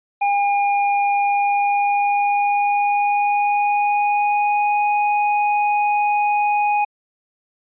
square tone with pitch glide, 809 to 828.9 Hz, G#5 to G#5, -46 to -4 cents, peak -16 dBFS, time 0.21-6.85 s, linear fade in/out 10 ms, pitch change +42 cents, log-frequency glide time 1.15-4.84 s, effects resampled to 8000 Hz

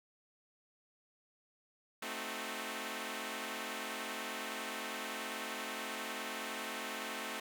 5% pulse chord, A diminished seventh, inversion none, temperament equal with one note detuned, 220 / 261.6 / 310.1 / 370 Hz, A3 / C4 / Eb4 / Gb4, 0 / 0 / -6 / 0 cents, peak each -32 / -33 / -35 / -36 dBFS, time 2.02-7.4 s, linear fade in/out 5 ms, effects none

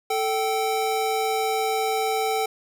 square tone pair together, 439.6 / 774 Hz, A4 / G5, -2 / -22 cents, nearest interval minor seventh, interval 980 cents, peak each -26 / -25 dBFS, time 0.1-2.46 s, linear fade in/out 5 ms, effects none

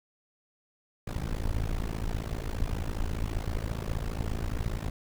brown noise with amplitude modulation, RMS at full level -27 dBFS, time 1.07-4.9 s, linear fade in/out 5 ms, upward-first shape sine, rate 54.9 Hz, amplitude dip 100%, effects none

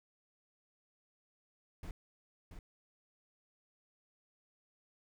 brown noise with echo, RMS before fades -43 dBFS, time 1.83-1.91 s, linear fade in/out 2 ms, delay 680 ms, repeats 1, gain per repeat -6 dB, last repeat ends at 2.59 s, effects none

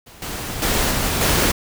pink noise with level steps, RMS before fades -43 / -28 / -19 / -21 / -17 dBFS, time 0.06-1.52 s, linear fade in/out 10 ms, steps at 0.22 / 0.62 / 0.91 / 1.21 s, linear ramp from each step 2 ms, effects none

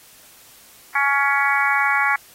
harmonic tone, 279.8 Hz, C#4, 16 cents sharp, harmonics 3 / 4 / 5 / 6 / 7 / 8, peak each -23 / -23 / -23 / -23 / -23 / -23 dBFS, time 0.95-2.16 s, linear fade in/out 5 ms, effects white hiss -48 dBFS RMS until 2.34 s + AAC 48 kbps

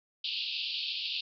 pink band-pass noise, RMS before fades -35 dBFS, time 0.24-1.21 s, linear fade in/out 5 ms, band 2600 to 4800 Hz, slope 96 dB/octave, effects none

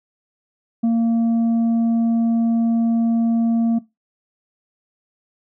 triangle tone with tanh clipping, 230 Hz, A#3, 23 cents flat, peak -15 dBFS, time 0.83-3.79 s, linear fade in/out 10 ms, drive 8 dB, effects noise-tail reverb RT60 0.2 s tail -19 dB re dry

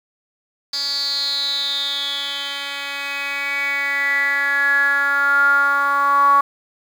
10% pulse tone with band-pass filter sweep, 281.3 Hz, C#4, 26 cents sharp, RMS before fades -19 dBFS, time 0.73-6.41 s, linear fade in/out 5 ms, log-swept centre 4800 to 1100 Hz, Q 9.8, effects 7-bit

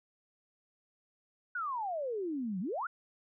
sine exponential two-way sweep, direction down then up, 1503 to 174.61 to 1503 Hz, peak -33 dBFS, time 1.55-2.87 s, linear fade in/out 5 ms, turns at 2.6 s, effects none

